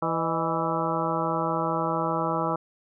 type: harmonic tone with a mistuned harmonic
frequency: 164.81 Hz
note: E3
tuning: in tune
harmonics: 1 / 2 / 3 / 4 / 5 / 6 / 7 / 8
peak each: -32 / -32 / -32 / -32 / -32 / -32 / -32 / -32 dBFS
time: 0.02-2.56 s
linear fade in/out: 5 ms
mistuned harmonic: 4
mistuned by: -86 cents
effects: none